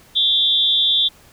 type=tone with amplitude modulation; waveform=sine; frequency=3522 Hz; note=A7; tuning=1 cent sharp; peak=-9 dBFS; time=0.15-1.09 s; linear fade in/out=20 ms; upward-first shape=sine; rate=289 Hz; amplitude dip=100%; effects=pink hiss -49 dBFS RMS until 1.32 s